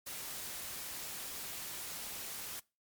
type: noise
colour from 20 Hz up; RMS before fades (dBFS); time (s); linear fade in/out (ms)
white; -43; 0.06-2.6; 10
effects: noise-tail reverb RT60 0.3 s tail -24 dB re dry + MP3 96 kbps